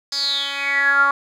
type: tone with band-pass filter sweep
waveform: 10% pulse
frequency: 280 Hz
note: C#4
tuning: 18 cents sharp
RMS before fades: -19 dBFS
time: 0.12-1.11 s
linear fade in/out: 2 ms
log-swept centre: 5200 to 1200 Hz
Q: 9.8
effects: none